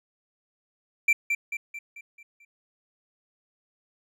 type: tone with echo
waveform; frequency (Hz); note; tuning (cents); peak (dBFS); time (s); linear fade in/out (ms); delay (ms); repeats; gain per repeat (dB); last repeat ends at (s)
triangle; 2349; D7; 0; -15; 1.08-1.13; 5; 220; 6; -6; 2.45
effects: none